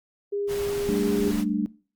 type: tone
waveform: sine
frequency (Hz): 405.2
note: G#4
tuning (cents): -43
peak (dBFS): -25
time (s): 0.32-1.31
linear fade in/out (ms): 10
type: noise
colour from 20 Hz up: pink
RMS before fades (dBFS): -36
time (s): 0.47-1.45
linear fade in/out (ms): 50
type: chord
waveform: sine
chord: G suspended second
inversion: none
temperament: equal with one note detuned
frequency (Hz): 196 / 220 / 294.7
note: G3 / A3 / D4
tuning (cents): 0 / 0 / +6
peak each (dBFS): -28 / -27 / -27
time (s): 0.89-1.66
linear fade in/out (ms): 0
effects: noise-tail reverb RT60 0.4 s tail -21 dB re dry + Opus 48 kbps